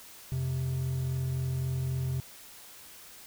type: tone pair together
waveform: triangle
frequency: 87.31 / 131.09 Hz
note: F2 / C3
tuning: 0 / +4 cents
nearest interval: perfect fifth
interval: 704 cents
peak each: -35 / -27 dBFS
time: 0.32-2.2 s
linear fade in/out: 0 ms
effects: white hiss -50 dBFS RMS until 3.26 s